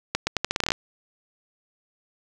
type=accelerating click train; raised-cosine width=0.2 ms; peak=-5 dBFS; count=12; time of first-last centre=0.15-0.719 s; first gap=120 ms; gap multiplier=0.81; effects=none